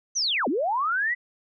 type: linear two-way sweep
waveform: sine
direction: down then up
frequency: 6272 to 224.1 to 2013 Hz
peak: -22 dBFS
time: 0.15-1.15 s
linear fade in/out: 20 ms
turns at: 0.48 s
effects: none

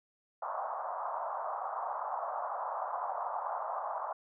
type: band-pass noise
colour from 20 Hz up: pink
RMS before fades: -37 dBFS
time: 0.42-4.13 s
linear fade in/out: 5 ms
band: 640 to 1200 Hz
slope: 48 dB/octave
effects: none

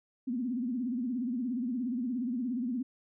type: tone with vibrato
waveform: sine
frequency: 245.6 Hz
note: B3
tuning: 9 cents flat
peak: -30 dBFS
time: 0.27-2.83 s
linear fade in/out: 10 ms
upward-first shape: sine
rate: 17 Hz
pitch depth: 140 cents each way
effects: none

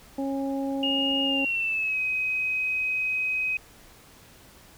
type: harmonic tone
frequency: 273.4 Hz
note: C#4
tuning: 24 cents flat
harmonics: 1 / 2 / 3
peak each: -27 / -33 / -37 dBFS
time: 0.18-1.45 s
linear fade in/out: 5 ms
type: tone with pitch glide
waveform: sine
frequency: 2850 to 2524 Hz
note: F7 to D#7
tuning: +34 to +24 cents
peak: -24 dBFS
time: 0.83-3.57 s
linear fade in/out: 2 ms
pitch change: -210 cents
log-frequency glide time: 1.24-2 s
effects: pink hiss -52 dBFS RMS until 4.77 s

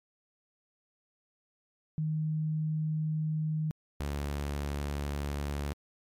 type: tone pair in turn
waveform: sine / sawtooth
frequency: 155.56 / 71.82 Hz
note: D#3 / D2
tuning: 0 / -38 cents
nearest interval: octave + minor second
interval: 1338 cents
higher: first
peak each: -28 dBFS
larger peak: neither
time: 1.98-3.71 / 4-5.73 s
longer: neither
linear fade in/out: 0 ms
effects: MP3 96 kbps

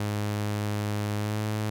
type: tone with pitch glide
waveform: sawtooth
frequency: 104.2 to 106.94 Hz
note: G#2 to A2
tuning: +6 to -49 cents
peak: -23 dBFS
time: 0-1.7 s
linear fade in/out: 5 ms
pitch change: +45 cents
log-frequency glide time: 1.17-1.4 s
effects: none

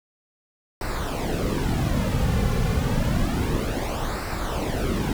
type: noise with flanger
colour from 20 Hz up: brown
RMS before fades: -24 dBFS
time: 0.81-5.13 s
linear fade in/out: 2 ms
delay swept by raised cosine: 0.3 to 3.2 ms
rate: 0.29 Hz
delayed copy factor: -0.65
effects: none

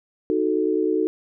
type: chord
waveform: sine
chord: D# diminished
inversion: none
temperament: equal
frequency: 311.1 / 370 / 440 Hz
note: D#4 / F#4 / A4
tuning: 0 / 0 / 0 cents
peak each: -23 dBFS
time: 0.3-1.07 s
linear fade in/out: 0 ms
effects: none

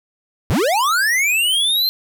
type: linear sweep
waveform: square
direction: up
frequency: 61.74 to 4186 Hz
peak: -15 dBFS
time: 0.5-1.89 s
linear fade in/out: 0 ms
effects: none

